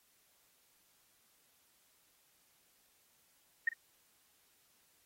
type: tone with echo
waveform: sine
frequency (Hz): 1850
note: A#6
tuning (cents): -14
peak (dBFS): -26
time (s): 3.67-3.69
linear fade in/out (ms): 5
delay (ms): 45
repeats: 1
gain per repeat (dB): -15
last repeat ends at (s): 3.735
effects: white hiss -71 dBFS RMS until 5.05 s + AAC 48 kbps